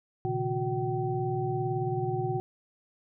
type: tone cluster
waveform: sine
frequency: 120 / 138.5 / 157.5 / 364.9 / 767 Hz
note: B2 / C#3 / D#3 / F#4 / G5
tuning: -49 / -1 / +21 / -24 / -38 cents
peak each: -33 / -35 / -38 / -31 / -34 dBFS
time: 0.25-2.4 s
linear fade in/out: 0 ms
effects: none